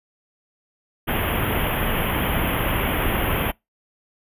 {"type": "band-stop noise", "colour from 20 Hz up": "pink", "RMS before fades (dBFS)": -22, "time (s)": [1.07, 3.52], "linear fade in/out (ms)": 20, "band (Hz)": [3300, 11000], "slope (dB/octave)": 96, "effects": ["noise-tail reverb RT60 0.2 s tail -26 dB re dry", "resampled to 32000 Hz"]}